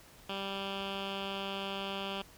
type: tone with low-pass filter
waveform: 10% pulse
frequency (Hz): 196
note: G3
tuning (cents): 0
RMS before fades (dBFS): -38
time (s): 0.29-2.22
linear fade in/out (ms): 5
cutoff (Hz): 3300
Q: 3.8
effects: pink hiss -57 dBFS RMS until 2.37 s